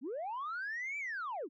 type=linear two-way sweep; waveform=sine; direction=up then down; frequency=220 to 2349 to 233.9 Hz; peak=-35 dBFS; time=0.01-1.49 s; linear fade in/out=50 ms; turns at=0.98 s; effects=tanh soft clip ceiling -34 dBFS